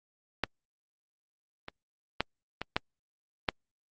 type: clicks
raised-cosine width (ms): 0.3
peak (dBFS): -10 / -23 / -10 / -17 / -9 / -9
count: 6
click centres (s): 0.437 / 1.684 / 2.206 / 2.616 / 2.765 / 3.488
effects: Opus 48 kbps